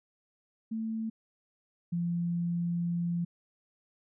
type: tone pair in turn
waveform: sine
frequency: 222.5 / 172.04 Hz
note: A3 / F3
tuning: +20 / -26 cents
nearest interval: major third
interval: 446 cents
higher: first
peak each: -31 / -28 dBFS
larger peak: second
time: 0.71-1.1 / 1.92-3.25 s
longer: second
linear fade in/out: 10 ms
effects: none